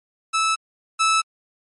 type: tone pair in turn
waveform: sawtooth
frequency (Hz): 1309 / 1309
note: E6 / E6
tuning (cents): -13 / -13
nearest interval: unison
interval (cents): 0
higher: neither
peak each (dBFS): -14 / -12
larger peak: second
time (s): 0.33-0.56 / 0.99-1.22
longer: neither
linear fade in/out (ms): 20
effects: MP3 48 kbps